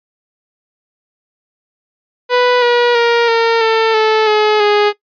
sawtooth tone with pitch steps, 493.9 / 481.8 / 470 / 458.4 / 447.2 / 436.2 / 425.5 / 415.1 Hz, B4 / B4 / A#4 / A#4 / A4 / A4 / G#4 / G#4, 0 / -43 / +14 / -29 / +28 / -15 / +42 / -1 cents, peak -5 dBFS, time 2.29-4.93 s, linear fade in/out 50 ms, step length 330 ms, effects noise-tail reverb RT60 0.1 s tail -18 dB re dry + resampled to 11025 Hz

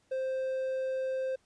triangle tone, 524 Hz, C5, 2 cents sharp, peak -28 dBFS, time 0.11-1.36 s, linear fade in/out 10 ms, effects pink hiss -70 dBFS RMS until 1.45 s + resampled to 22050 Hz

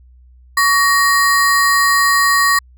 square ring-modulated tone, 1500 Hz, F#6, 23 cents sharp, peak -8 dBFS, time 0.57-2.59 s, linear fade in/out 5 ms, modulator 372 Hz, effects added 62 Hz sine -42 dBFS peak until 2.77 s

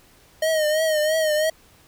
square tone with vibrato, 622.3 Hz, D#5, in tune, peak -19 dBFS, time 0.42-1.5 s, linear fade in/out 5 ms, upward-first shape triangle, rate 3 Hz, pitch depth 70 cents each way, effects pink hiss -54 dBFS RMS until 1.87 s

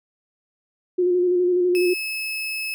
sine tone with vibrato, 358.3 Hz, F4, 44 cents sharp, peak -16 dBFS, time 0.98-1.94 s, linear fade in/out 10 ms, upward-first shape square, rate 12 Hz, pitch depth 24 cents each way
35% pulse tone, 2593 Hz, E7, 29 cents flat, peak -24 dBFS, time 1.75-2.74 s, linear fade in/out 0 ms
effects none

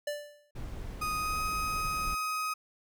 square tone with exponential decay, 587.3 Hz, D5, in tune, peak -30 dBFS, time 0.07-0.51 s, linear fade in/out 5 ms, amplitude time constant 94 ms
brown noise, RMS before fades -39 dBFS, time 0.55-2.15 s, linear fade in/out 10 ms
35% pulse tone with pitch glide, 1244.5 to 1258.2 Hz, D#6 to D#6, 0 to +19 cents, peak -29 dBFS, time 1.01-2.54 s, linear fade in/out 10 ms, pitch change +19 cents, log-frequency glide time 1.12-1.41 s
effects none

